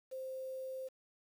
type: tone with quantisation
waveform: sine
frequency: 523.3 Hz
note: C5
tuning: in tune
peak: -40 dBFS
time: 0.11-0.89 s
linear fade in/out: 20 ms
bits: 10
effects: none